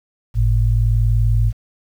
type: tone pair together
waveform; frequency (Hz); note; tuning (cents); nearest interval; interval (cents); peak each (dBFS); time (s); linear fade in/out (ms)
sine; 50.5 / 110.9; G#1 / A2; -48 / +14; octave + major second; 1362; -15; 0.34-1.53; 50
effects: 8-bit